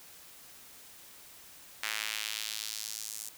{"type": "tone with high-pass filter sweep", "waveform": "sawtooth", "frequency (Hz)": 108.3, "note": "A2", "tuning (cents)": -27, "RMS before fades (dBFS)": -38, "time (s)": [1.83, 3.29], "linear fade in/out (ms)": 5, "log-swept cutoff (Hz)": [1900, 7800], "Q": 1.3, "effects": ["white hiss -53 dBFS RMS until 3.37 s"]}